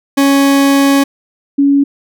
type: tone pair in turn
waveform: 40% pulse / sine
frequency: 277.2 / 280.6 Hz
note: C#4 / C#4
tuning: 0 / +21 cents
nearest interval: unison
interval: 21 cents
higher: second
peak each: -6 dBFS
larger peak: neither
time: 0.17-1.04 / 1.58-1.84 s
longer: first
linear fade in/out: 10 ms
effects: none